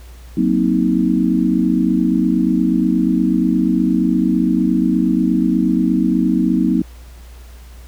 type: chord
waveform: sine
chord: C half-diminished seventh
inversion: second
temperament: equal with one note detuned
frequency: 185 / 233.1 / 261.6 / 316.4 Hz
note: Gb3 / Bb3 / C4 / Eb4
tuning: 0 / 0 / 0 / +29 cents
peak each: -18 dBFS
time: 0.37-6.82 s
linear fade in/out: 5 ms
effects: added 60 Hz sine -35 dBFS peak until 7.87 s + pink hiss -47 dBFS RMS until 7.87 s